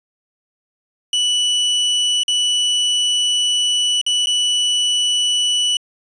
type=tone with dropouts; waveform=40% pulse; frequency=2960 Hz; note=F#7; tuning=in tune; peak=-14 dBFS; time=1.13-5.77 s; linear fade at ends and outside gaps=2 ms; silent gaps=2.234-2.28 / 4.014-4.064 / 4.26-4.27 s; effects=resampled to 22050 Hz